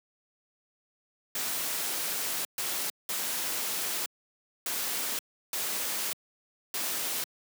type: noise bursts at uneven times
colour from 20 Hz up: white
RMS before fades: -32 dBFS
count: 6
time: 1.35-2.45 / 2.58-2.9 / 3.09-4.06 / 4.66-5.19 / 5.53-6.13 / 6.74-7.24 s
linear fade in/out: 2 ms
effects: high-pass 200 Hz 12 dB/octave